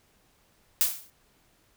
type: noise with exponential decay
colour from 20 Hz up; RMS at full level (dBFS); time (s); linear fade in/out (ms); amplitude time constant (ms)
blue; -20; 0.81-1.1; 0; 63
effects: pink hiss -65 dBFS RMS until 1.76 s